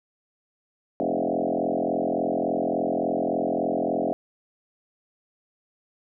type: tone with frequency modulation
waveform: sine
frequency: 466.2 Hz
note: A#4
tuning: in tune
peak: -22 dBFS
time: 1-4.13 s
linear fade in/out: 0 ms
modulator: 43.5 Hz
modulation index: 5.7
effects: none